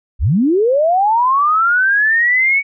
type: linear sweep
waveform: sine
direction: up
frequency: 39.87 to 2255 Hz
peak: -10 dBFS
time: 0.19-2.63 s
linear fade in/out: 50 ms
effects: none